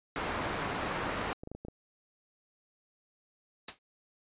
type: low-pass noise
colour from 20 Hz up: white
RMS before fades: -35 dBFS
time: 0.16-1.33 s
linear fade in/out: 0 ms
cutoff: 1500 Hz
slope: 12 dB/octave
type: clicks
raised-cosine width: 2 ms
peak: -29 dBFS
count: 11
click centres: 0.463 / 0.51 / 0.623 / 0.857 / 1.067 / 1.435 / 1.474 / 1.516 / 1.55 / 1.65 / 1.684 s
type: noise with exponential decay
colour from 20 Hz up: white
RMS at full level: -34 dBFS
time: 3.68-3.79 s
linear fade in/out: 5 ms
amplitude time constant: 23 ms
effects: resampled to 8000 Hz